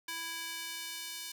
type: tone with high-pass filter sweep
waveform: square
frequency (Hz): 330.3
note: E4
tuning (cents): +4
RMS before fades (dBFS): -41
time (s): 0.08-1.32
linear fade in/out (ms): 5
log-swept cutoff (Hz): 1600 to 3500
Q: 0.83
effects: none